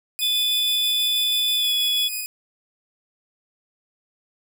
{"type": "tone with tremolo", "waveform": "5% pulse", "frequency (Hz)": 2489, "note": "D#7", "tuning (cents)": 0, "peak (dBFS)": -16, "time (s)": [0.19, 2.26], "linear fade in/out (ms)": 0, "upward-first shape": "square", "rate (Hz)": 6.2, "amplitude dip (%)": 25}
{"type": "tone with pitch glide", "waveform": "sine", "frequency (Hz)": [3478, 3391], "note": ["A7", "G#7"], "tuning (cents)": [-21, 35], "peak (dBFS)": -19, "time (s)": [0.21, 2.09], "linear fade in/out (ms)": 20, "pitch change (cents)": -44, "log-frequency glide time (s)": [1.58, 1.71]}
{"effects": []}